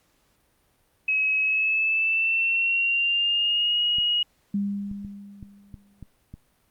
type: tone with pitch glide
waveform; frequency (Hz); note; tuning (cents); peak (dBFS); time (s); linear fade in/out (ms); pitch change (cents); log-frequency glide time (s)
sine; 2559 to 2889; D#7 to F#7; +48 to -42; -20; 1.08-4.23; 5; +210; 1.41-3.81
type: clicks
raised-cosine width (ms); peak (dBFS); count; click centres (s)
5; -27; 7; 3.985 / 4.914 / 5.048 / 5.428 / 5.742 / 6.027 / 6.34
type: tone with exponential decay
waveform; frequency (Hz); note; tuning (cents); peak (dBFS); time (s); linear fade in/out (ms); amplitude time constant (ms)
sine; 201; G3; +44; -21; 4.54-6.06; 5; 330
effects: pink hiss -66 dBFS RMS until 6.7 s + Opus 48 kbps